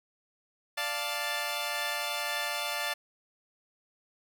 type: chord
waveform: 10% pulse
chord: D minor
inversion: none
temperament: equal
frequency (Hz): 587.3 / 698.5 / 880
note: D5 / F5 / A5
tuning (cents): 0 / 0 / 0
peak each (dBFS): -27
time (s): 0.77-2.94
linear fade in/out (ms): 10
effects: none